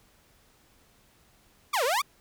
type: exponential two-way sweep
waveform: sawtooth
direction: down then up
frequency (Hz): 1244.5 to 452.5 to 1244.5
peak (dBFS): -20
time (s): 1.73-2.02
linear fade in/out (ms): 10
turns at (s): 1.84
effects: pink hiss -62 dBFS RMS until 2.2 s